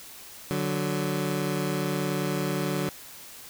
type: tone pair together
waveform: 20% pulse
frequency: 146.83 / 185.4 Hz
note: D3 / F#3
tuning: 0 / +4 cents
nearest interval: major third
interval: 404 cents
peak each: -24 dBFS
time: 0.51-2.89 s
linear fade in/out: 0 ms
effects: white hiss -45 dBFS RMS until 3.49 s